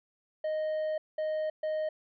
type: tone bursts at uneven times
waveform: triangle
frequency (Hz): 621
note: D#5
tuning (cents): -3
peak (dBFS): -27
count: 3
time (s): 0.44-0.98 / 1.18-1.5 / 1.63-1.89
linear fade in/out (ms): 5
effects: resampled to 11025 Hz